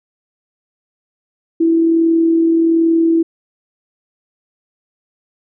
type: tone with amplitude modulation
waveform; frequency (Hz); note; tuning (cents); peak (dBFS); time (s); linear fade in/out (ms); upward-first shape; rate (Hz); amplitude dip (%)
sine; 329.6; E4; 0; -8; 1.6-3.23; 10; sine; 41.3; 30
effects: none